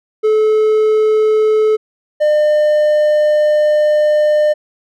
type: tone pair in turn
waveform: triangle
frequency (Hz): 432.2 / 602.6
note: A4 / D5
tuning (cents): -31 / +44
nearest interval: tritone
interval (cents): 575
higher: second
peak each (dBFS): -7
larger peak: neither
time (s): 0.23-1.77 / 2.2-4.54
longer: second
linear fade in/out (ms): 20
effects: none